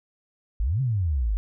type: exponential two-way sweep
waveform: sine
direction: up then down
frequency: 46.25 to 138.59 to 46.25 Hz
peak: -21 dBFS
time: 0.6-1.37 s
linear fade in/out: 0 ms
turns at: 0.81 s
effects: none